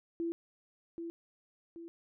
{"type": "tone with echo", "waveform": "sine", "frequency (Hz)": 335.7, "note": "E4", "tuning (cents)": 32, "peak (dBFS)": -32, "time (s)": [0.2, 0.32], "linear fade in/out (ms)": 0, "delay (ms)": 780, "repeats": 2, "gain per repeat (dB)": -6, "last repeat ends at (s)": 1.88, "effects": []}